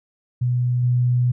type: tone with level steps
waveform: sine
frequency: 123.47 Hz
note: B2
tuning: in tune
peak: -17 / -15 dBFS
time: 0.41-1.32 s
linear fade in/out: 10 ms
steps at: 0.83 s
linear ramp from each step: 5 ms
effects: none